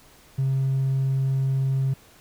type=tone; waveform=triangle; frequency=134.2 Hz; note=C3; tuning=44 cents sharp; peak=-17 dBFS; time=0.38-1.94 s; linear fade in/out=10 ms; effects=tanh soft clip ceiling -16 dBFS + pink hiss -53 dBFS RMS until 2.2 s